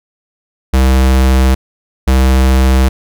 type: tone pair in turn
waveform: square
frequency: 65.3 / 65.3 Hz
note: C2 / C2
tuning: -3 / -3 cents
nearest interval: unison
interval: 0 cents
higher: neither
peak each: -7 dBFS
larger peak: neither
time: 0.73-1.55 / 2.07-2.89 s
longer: neither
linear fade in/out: 10 ms
effects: none